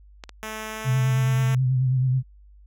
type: clicks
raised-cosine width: 0.2 ms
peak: -19 / -21 dBFS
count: 2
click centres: 0.238 / 0.293 s
type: tone with pitch glide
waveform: 5% pulse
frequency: 217.7 to 223.8 Hz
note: A3 to A3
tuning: -18 to +30 cents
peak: -20 dBFS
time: 0.43-1.55 s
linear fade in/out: 0 ms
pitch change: +48 cents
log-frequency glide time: 0.69-1.42 s
type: tone with vibrato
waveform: sine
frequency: 129.1 Hz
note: C3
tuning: 23 cents flat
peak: -18 dBFS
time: 0.84-2.23 s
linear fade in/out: 50 ms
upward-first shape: sine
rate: 9.3 Hz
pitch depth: 44 cents each way
effects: added 50 Hz sine -47 dBFS peak until 2.66 s